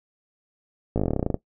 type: slowing click train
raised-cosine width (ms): 2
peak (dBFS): -10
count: 15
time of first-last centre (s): 0.96-1.343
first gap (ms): 17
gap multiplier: 1.07
effects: noise-tail reverb RT60 0.1 s tail -17 dB re dry